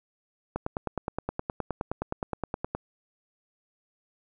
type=click train; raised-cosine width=1 ms; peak=-15 dBFS; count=22; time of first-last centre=0.56-2.75 s; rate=9.59 Hz; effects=none